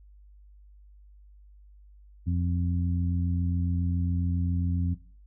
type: harmonic tone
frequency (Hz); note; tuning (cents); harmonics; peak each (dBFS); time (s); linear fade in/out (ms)
87.31; F2; 0; 1 / 2 / 3; -25 / -31 / -35; 2.26-4.95; 20
effects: noise-tail reverb RT60 0.4 s tail -17 dB re dry + added 50 Hz sine -50 dBFS peak until 5.26 s